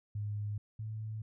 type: tone pair in turn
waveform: sine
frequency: 104 / 108.97 Hz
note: G#2 / A2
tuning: +3 / -16 cents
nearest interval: minor second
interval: 81 cents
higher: second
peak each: -34 / -37 dBFS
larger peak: first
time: 0.15-0.58 / 0.79-1.22 s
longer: neither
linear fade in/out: 5 ms
effects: none